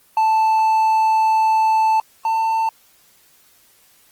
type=tone pair in turn; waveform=triangle; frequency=880 / 893.8 Hz; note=A5 / A5; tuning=0 / +27 cents; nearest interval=unison; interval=27 cents; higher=second; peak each=-11 / -14 dBFS; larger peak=first; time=0.17-2 / 2.25-2.69 s; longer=first; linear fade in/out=2 ms; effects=white hiss -54 dBFS RMS until 4.11 s + Opus 24 kbps